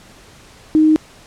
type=tone; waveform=sine; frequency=311.1 Hz; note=D#4; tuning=in tune; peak=-8 dBFS; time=0.75-0.96 s; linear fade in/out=0 ms; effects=pink hiss -44 dBFS RMS until 1.26 s + low-pass 9000 Hz 12 dB/octave